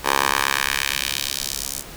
10% pulse tone with high-pass filter sweep, 68.6 Hz, C#2, 17 cents flat, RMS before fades -23 dBFS, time 0.03-1.84 s, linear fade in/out 50 ms, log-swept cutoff 730 to 7600 Hz, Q 1.2, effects pink hiss -38 dBFS RMS until 1.96 s

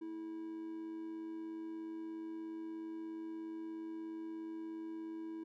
triangle tone with amplitude modulation, 324.8 Hz, E4, 26 cents flat, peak -38 dBFS, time 0.01-5.44 s, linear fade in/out 10 ms, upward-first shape sine, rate 96.9 Hz, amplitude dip 40%, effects none

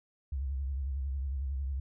sine tone with vibrato, 67.8 Hz, C#2, 38 cents flat, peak -31 dBFS, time 0.32-1.8 s, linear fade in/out 5 ms, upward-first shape sine, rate 11 Hz, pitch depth 100 cents each way, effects none

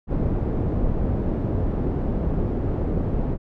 pink low-pass noise, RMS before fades -23 dBFS, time 0.07-3.38 s, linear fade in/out 50 ms, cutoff 420 Hz, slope 12 dB/octave, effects none

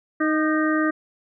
harmonic tone with a mistuned harmonic, 311.1 Hz, D#4, in tune, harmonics 1 / 2 / 4 / 5 / 6, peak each -20 / -28 / -27 / -28 / -29 dBFS, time 0.2-0.91 s, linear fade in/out 10 ms, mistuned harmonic 4, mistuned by -33 cents, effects none

